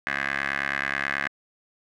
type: tone with band-pass filter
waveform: 15% pulse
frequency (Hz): 69.3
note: C#2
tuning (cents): 0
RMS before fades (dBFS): -28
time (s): 0.07-1.28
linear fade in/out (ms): 0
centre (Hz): 1800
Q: 5.1
effects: none